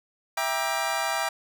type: chord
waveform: 25% pulse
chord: E half-diminished seventh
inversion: none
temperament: just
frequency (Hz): 659.3 / 791.1 / 949.3 / 1186.7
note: E5 / G5 / Bb5 / D6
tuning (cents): 0 / +16 / +31 / +18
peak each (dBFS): -27 / -26 / -28 / -30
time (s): 0.37-1.29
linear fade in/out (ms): 5
effects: none